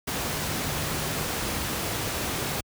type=tone in noise; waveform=sine; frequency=150.5 Hz; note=D3; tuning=43 cents sharp; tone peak=-36 dBFS; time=0.24-1.28 s; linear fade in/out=10 ms; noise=pink; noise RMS=-29 dBFS; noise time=0.07-2.61 s; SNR=-10 dB; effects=high-pass 60 Hz 12 dB/octave